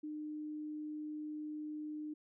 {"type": "tone", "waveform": "sine", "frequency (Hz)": 303.3, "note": "D#4", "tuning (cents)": -44, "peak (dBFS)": -40, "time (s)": [0.03, 2.14], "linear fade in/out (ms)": 10, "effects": []}